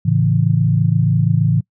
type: chord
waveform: sine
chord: A major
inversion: none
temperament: equal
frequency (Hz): 110 / 138.59 / 164.81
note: A2 / C#3 / E3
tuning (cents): 0 / 0 / 0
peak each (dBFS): -16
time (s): 0.05-1.61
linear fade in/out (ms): 10
effects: noise-tail reverb RT60 0.1 s tail -25 dB re dry